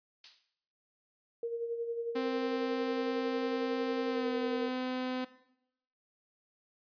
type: noise with exponential decay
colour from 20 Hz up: violet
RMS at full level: -34 dBFS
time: 0.24-0.54 s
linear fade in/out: 2 ms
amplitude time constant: 65 ms
type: tone with tremolo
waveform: sine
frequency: 466.2 Hz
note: A#4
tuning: in tune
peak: -31 dBFS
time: 1.43-4.69 s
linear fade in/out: 2 ms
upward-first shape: sine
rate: 11 Hz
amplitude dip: 50%
type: tone with pitch glide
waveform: sawtooth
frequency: 261.6 to 255 Hz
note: C4 to C4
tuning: 0 to -44 cents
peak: -29 dBFS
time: 2.15-5.25 s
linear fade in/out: 10 ms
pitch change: -44 cents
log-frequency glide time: 4.07-4.27 s
effects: noise-tail reverb RT60 0.8 s tail -17 dB re dry + resampled to 11025 Hz